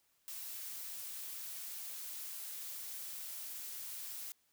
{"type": "noise", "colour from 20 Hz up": "blue", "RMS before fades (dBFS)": -45, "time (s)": [0.28, 4.32], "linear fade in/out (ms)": 0, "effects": ["white hiss -75 dBFS RMS until 4.52 s"]}